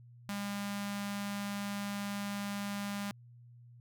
sawtooth tone with notch filter, 202.1 Hz, G#3, 47 cents flat, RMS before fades -38 dBFS, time 0.29-3.11 s, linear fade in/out 0 ms, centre 410 Hz, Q 0.76, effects added 120 Hz sine -53 dBFS peak until 3.8 s

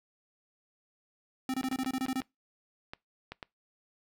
square tone bursts, 261.2 Hz, C4, 3 cents flat, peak -30 dBFS, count 10, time 1.49-2.205 s, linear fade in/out 2 ms, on 49 ms, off 25 ms
clicks, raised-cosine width 0.3 ms, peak -24 dBFS, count 8, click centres 1.632 / 1.727 / 1.846 / 2.063 / 2.218 / 2.935 / 3.32 / 3.428 s
effects noise-tail reverb RT60 0.2 s tail -24 dB re dry

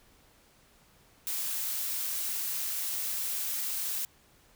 blue noise, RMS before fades -33 dBFS, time 1.27-4.05 s, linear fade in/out 0 ms, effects pink hiss -62 dBFS RMS until 4.55 s

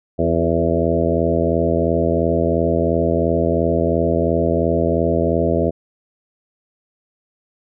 harmonic tone with a mistuned harmonic, 82.9 Hz, E2, 10 cents sharp, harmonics 1 / 2 / 3 / 4 / 5 / 6 / 7 / 8, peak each -23 / -23 / -23 / -23 / -23 / -23 / -23 / -23 dBFS, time 0.18-5.71 s, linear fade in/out 20 ms, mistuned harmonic 4, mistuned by +30 cents, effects none

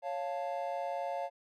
triangle chord, Db augmented, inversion none, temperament equal, 554.4 / 698.5 / 880 Hz, Db5 / F5 / A5, 0 / 0 / 0 cents, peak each -36 / -35 / -39 dBFS, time 0.02-1.3 s, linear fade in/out 50 ms, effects none

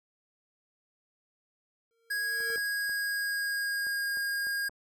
square tone with exponential growth, 459.2 Hz, A#4, 26 cents flat, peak -36 dBFS, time 1.91-2.56 s, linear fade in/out 0 ms, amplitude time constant 140 ms
square tone with pitch glide, 1652 to 1624.6 Hz, G#6 to G#6, -10 to -39 cents, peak -30 dBFS, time 2.1-4.69 s, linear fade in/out 10 ms, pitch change -29 cents, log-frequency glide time 2.41-4.1 s
clicks, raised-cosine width 1 ms, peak -37 dBFS, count 8, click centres 2.405 / 2.503 / 2.58 / 2.895 / 3.868 / 4.172 / 4.469 / 4.695 s
effects none

